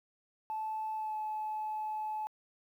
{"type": "tone with pitch glide", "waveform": "sine", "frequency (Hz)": [871, 860.5], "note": ["A5", "A5"], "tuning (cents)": [-18, -39], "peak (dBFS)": -33, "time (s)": [0.5, 2.27], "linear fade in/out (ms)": 0, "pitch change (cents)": -21, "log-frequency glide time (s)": [0.95, 1.15], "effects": ["tanh soft clip ceiling -30 dBFS", "11-bit"]}